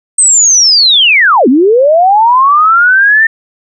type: linear two-way sweep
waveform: sine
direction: down then up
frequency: 8372 to 233.7 to 1822 Hz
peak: -3 dBFS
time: 0.18-3.27 s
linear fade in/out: 5 ms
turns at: 1.48 s
effects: none